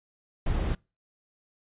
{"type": "noise", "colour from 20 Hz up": "brown", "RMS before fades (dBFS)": -27, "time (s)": [0.46, 0.75], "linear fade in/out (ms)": 5, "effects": ["noise-tail reverb RT60 0.3 s tail -26 dB re dry", "resampled to 8000 Hz"]}